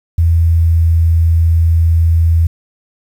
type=tone with pitch glide; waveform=sine; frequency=83.2 to 82.63 Hz; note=E2 to E2; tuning=+17 to +5 cents; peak=-7 dBFS; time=0.18-2.47 s; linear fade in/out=5 ms; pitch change=-12 cents; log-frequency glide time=0.28-0.91 s; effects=7-bit

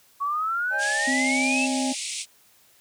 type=exponential sweep; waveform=sine; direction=up; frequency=1108.7 to 2700 Hz; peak=-23 dBFS; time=0.2-1.67 s; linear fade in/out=20 ms
type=chord; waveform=triangle; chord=C# suspended second; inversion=none; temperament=equal with one note detuned; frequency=554.4 / 622.3 / 823 Hz; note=C#5 / D#5 / G#5; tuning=0 / 0 / -16 cents; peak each=-35 / -33 / -29 dBFS; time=0.7-1.95 s; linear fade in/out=50 ms
type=band-pass noise; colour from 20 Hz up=white; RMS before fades=-32 dBFS; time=0.78-2.26 s; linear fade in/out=50 ms; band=2100 to 9600 Hz; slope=96 dB/octave
type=tone; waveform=sine; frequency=260.8 Hz; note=C4; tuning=5 cents flat; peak=-24 dBFS; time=1.07-1.93 s; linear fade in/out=10 ms
effects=white hiss -58 dBFS RMS until 2.8 s + high-pass 60 Hz 12 dB/octave

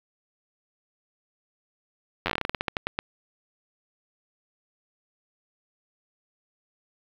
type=slowing click train; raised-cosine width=0.3 ms; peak=-9 dBFS; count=17; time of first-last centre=2.26-2.989 s; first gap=10 ms; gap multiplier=1.18; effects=low-pass 4000 Hz 12 dB/octave + 7-bit

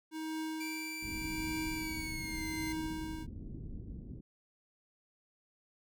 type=tone with tremolo; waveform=square; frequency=316.1 Hz; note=D#4; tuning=27 cents sharp; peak=-36 dBFS; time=0.11-3.27 s; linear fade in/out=50 ms; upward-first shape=triangle; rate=0.85 Hz; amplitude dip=75%
type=tone with pitch glide; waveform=sawtooth; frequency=2336 to 2081 Hz; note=D7 to C7; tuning=-10 to -10 cents; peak=-37 dBFS; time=0.6-2.73 s; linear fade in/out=10 ms; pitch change=-200 cents; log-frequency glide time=1.74-2.46 s
type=low-pass noise; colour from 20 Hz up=pink; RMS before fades=-44 dBFS; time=1.02-4.21 s; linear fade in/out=10 ms; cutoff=300 Hz; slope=24 dB/octave
effects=none

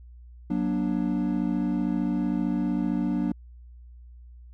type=chord; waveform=triangle; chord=Gb augmented; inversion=none; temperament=equal with one note detuned; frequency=185 / 238.3 / 293.7 Hz; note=Gb3 / Bb3 / D4; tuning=0 / +38 / 0 cents; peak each=-26 / -26 / -26 dBFS; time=0.5-3.32 s; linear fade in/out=5 ms; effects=added 60 Hz sine -44 dBFS peak until 4.53 s

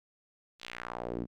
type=tone with band-pass filter sweep; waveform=sawtooth; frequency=59.5 Hz; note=A#1; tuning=36 cents sharp; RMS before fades=-39 dBFS; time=0.59-1.27 s; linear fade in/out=50 ms; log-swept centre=4100 to 230 Hz; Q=2; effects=none

